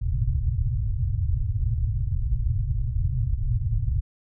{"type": "low-pass noise", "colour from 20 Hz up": "white", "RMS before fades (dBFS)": -24, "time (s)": [0.01, 4.01], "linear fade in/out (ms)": 10, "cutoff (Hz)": 130, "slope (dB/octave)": 96, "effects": []}